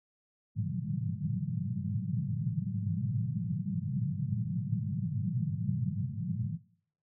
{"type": "band-pass noise", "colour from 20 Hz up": "pink", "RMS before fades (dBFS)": -33, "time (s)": [0.55, 6.58], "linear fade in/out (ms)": 50, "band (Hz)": [100, 200], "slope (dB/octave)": 96, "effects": ["noise-tail reverb RT60 0.6 s tail -20 dB re dry"]}